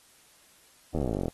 slowing click train, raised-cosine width 2 ms, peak -16 dBFS, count 20, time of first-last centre 0.95-1.282 s, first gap 12 ms, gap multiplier 1.04, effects white hiss -59 dBFS RMS until 1.33 s + AAC 32 kbps

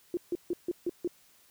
sine tone bursts, 349.2 Hz, F4, in tune, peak -27 dBFS, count 6, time 0.14-1.076 s, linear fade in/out 2 ms, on 31 ms, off 150 ms, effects white hiss -62 dBFS RMS until 1.5 s

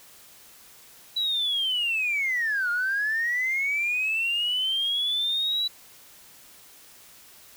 sine linear two-way sweep, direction down then up, 3951 to 1403 to 3951 Hz, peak -22 dBFS, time 1.16-5.68 s, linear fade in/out 10 ms, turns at 2.7 s, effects tanh soft clip ceiling -19 dBFS + white hiss -51 dBFS RMS until 7.56 s

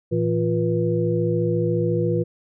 sine tone cluster, 113.3 / 167.5 / 349.7 / 485.7 Hz, A#2 / E3 / F4 / B4, -49 / +28 / +2 / -29 cents, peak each -24 dBFS, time 0.11-2.24 s, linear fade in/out 20 ms, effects none

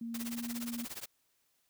sine tone with pitch glide, 231.5 to 236.5 Hz, A#3 to A#3, -12 to +25 cents, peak -37 dBFS, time 0.01-0.85 s, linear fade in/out 5 ms, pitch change +37 cents, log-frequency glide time 0.11-0.4 s
white noise with tremolo, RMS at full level -40 dBFS, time 0.14-1.06 s, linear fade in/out 5 ms, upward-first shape triangle, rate 17 Hz, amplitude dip 100%
effects white hiss -75 dBFS RMS until 1.69 s

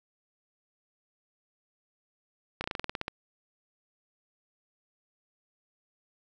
slowing click train, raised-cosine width 0.3 ms, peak -16 dBFS, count 11, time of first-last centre 2.61-3.081 s, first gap 31 ms, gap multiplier 1.09, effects none

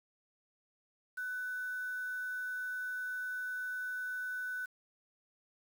sine tone with quantisation, 1498 Hz, F#6, 21 cents sharp, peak -36 dBFS, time 1.17-4.66 s, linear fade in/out 10 ms, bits 9, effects none

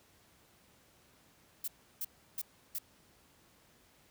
violet noise bursts, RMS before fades -37 dBFS, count 4, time 1.64-2.786 s, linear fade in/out 5 ms, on 39 ms, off 330 ms, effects pink hiss -65 dBFS RMS until 4.1 s + high-pass 60 Hz 12 dB/octave

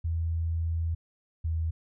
sine tone pair in turn, 82.5 / 81.13 Hz, E2 / E2, +2 / -27 cents, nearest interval unison, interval 29 cents, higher first, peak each -26 dBFS, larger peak neither, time 0.04-0.95 / 1.44-1.71 s, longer first, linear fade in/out 10 ms, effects none

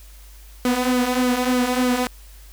sawtooth tone with flanger, 250 Hz, B3, 21 cents sharp, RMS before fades -20 dBFS, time 0.65-2.07 s, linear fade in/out 2 ms, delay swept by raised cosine 1.1 to 4.7 ms, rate 3.3 Hz, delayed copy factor -0.6, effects added 50 Hz sine -41 dBFS peak until 2.52 s + white hiss -50 dBFS RMS until 2.52 s

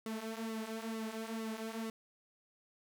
sawtooth tone with flanger, 222.7 Hz, A3, 21 cents sharp, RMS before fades -41 dBFS, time 0.06-1.9 s, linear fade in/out 2 ms, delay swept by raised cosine 1.2 to 5.6 ms, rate 2.2 Hz, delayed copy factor -0.7, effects none

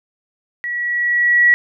sine tone with level ramp, 1929 Hz, B6, 41 cents flat, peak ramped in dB -21 to -7 dBFS, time 0.64-1.54 s, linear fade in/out 0 ms, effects none

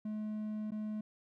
triangle tone with dropouts, 213.7 Hz, G#3, 50 cents sharp, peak -34 dBFS, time 0.05-1.01 s, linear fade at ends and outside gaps 5 ms, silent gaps 0.708-0.718 s, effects none

